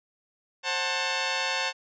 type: chord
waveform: 10% pulse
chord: F# diminished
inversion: second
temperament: just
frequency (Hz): 532.8 / 740 / 888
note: C5 / F#5 / A5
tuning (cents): +31 / 0 / +16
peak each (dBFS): -23 / -25 / -21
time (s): 0.63-1.73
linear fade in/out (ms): 50
effects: resampled to 16000 Hz